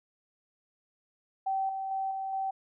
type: tone with level steps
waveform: sine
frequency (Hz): 772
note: G5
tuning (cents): -27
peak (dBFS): -27 / -32 / -29 / -32 / -29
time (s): 1.46-2.51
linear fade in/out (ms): 10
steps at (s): 1.69 / 1.91 / 2.11 / 2.33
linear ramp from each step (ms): 2
effects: none